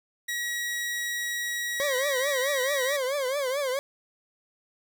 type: tone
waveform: sawtooth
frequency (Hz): 1912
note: A#6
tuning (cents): +43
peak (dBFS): -25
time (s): 0.28-2.97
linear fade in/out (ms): 10
type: tone with vibrato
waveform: 40% pulse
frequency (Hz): 542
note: C#5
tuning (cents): -39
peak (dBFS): -25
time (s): 1.8-3.79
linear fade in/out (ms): 0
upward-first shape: triangle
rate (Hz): 4.6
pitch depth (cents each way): 160
effects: none